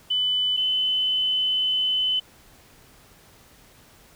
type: tone pair in turn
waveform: sine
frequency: 3000 / 3026 Hz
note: F#7 / F#7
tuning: +23 / +38 cents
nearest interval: unison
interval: 15 cents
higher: second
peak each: -20 dBFS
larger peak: neither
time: 0.1-0.57 / 0.57-2.2 s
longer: second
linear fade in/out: 10 ms
effects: pink hiss -53 dBFS RMS until 4.15 s